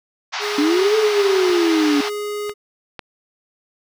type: band-pass noise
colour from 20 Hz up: pink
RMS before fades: -26 dBFS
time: 0.32-2.1 s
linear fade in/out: 20 ms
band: 720 to 5800 Hz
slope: 48 dB/octave
type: tone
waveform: square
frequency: 415.3 Hz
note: G#4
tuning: in tune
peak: -24 dBFS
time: 0.39-2.54 s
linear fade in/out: 50 ms
type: linear two-way sweep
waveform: sine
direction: up then down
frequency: 281.7 to 440 to 281.7 Hz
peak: -14 dBFS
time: 0.58-2.01 s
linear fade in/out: 5 ms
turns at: 0.96 s
type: click train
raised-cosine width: 0.3 ms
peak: -15 dBFS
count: 4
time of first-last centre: 1.5-2.993 s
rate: 2.01 Hz
effects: none